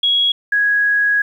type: tone pair in turn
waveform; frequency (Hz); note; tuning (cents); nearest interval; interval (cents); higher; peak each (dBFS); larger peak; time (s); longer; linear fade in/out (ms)
sine; 3322 / 1661; G#7 / G#6; 0 / 0; octave; 1200; first; -12; neither; 0.03-0.32 / 0.52-1.22; second; 5
effects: 8-bit